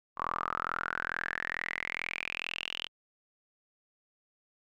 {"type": "tone with band-pass filter sweep", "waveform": "sawtooth", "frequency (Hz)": 42.29, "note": "E1", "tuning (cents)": 45, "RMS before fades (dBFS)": -36, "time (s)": [0.16, 2.89], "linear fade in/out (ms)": 50, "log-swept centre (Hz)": [1100, 3100], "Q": 8.6, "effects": []}